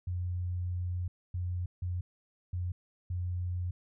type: tone bursts at uneven times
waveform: sine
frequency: 89.3 Hz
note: F2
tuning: 39 cents sharp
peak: -31 dBFS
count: 5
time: 0.07-1.08 / 1.34-1.66 / 1.82-2.01 / 2.53-2.72 / 3.1-3.71 s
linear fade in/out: 5 ms
effects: none